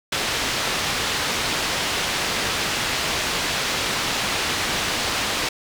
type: low-pass noise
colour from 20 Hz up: white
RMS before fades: -24 dBFS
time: 0.12-5.49 s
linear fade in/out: 5 ms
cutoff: 4300 Hz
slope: 12 dB/octave
effects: none